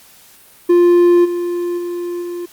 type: tone with level steps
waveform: triangle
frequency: 349.7 Hz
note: F4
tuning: 2 cents sharp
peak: -5 / -15 / -18 / -20 dBFS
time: 0.69-2.46 s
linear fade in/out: 10 ms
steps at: 1.24 / 1.77 / 2.21 s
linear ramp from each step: 20 ms
effects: white hiss -45 dBFS RMS until 2.52 s + Opus 48 kbps